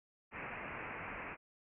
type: low-pass noise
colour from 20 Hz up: white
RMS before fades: -45 dBFS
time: 0.31-1.37 s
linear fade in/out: 50 ms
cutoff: 2600 Hz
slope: 96 dB/octave
effects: none